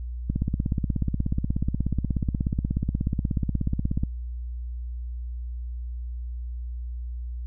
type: click train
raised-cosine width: 5 ms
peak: -12 dBFS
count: 63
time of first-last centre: 0.3-4.035 s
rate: 16.6 Hz
effects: added 60 Hz sine -30 dBFS peak until 7.46 s